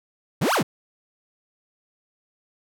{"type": "exponential two-way sweep", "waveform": "40% pulse", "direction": "up then down", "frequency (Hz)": [111.8, 1669, 111.8], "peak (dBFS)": -18, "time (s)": [0.41, 0.63], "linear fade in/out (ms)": 10, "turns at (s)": 0.54, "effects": []}